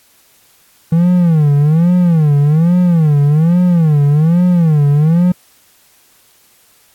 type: tone with vibrato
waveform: triangle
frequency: 160.5 Hz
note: E3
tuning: 46 cents flat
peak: -5 dBFS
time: 0.92-5.32 s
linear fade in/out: 5 ms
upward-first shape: sine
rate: 1.2 Hz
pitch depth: 200 cents each way
effects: white hiss -50 dBFS RMS until 6.94 s + AAC 64 kbps